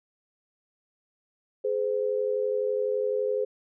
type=tone pair together; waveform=sine; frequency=420.4 / 512.3 Hz; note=G#4 / C5; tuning=+21 / -37 cents; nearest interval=minor third; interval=342 cents; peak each=-27 / -27 dBFS; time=1.64-3.45 s; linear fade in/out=10 ms; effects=none